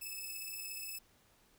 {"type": "beating tone pair", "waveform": "5% pulse", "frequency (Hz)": [2600, 2617], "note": ["E7", "E7"], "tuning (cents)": [-24, -13], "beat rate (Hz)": 17, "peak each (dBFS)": [-35, -36], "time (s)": [0.01, 0.99], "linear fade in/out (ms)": 10, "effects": ["pink hiss -68 dBFS RMS until 1.58 s"]}